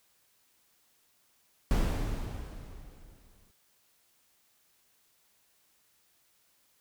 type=noise with exponential decay; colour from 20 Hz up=brown; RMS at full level=-24 dBFS; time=1.71-3.51 s; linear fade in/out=0 ms; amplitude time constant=390 ms; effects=white hiss -69 dBFS RMS until 6.8 s